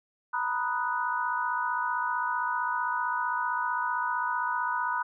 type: chord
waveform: sine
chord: B major seventh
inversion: third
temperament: equal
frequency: 932.3 / 987.8 / 1244.5 / 1480 Hz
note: A#5 / B5 / D#6 / F#6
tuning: 0 / 0 / 0 / 0 cents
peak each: -34 / -30 / -34 / -32 dBFS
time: 0.33-5.03 s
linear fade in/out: 10 ms
effects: none